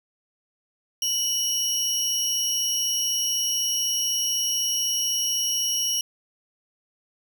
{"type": "tone pair together", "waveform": "40% pulse", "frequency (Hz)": [2960, 5612], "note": ["F#7", "F8"], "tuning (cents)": [0, 8], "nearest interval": "major seventh", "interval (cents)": 1108, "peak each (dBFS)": [-27, -23], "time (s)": [1.02, 6.01], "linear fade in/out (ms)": 2, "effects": []}